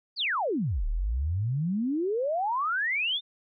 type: exponential two-way sweep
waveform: sine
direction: down then up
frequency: 4978 to 34.65 to 3681 Hz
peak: -25 dBFS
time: 0.16-3.21 s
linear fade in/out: 50 ms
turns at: 0.86 s
effects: none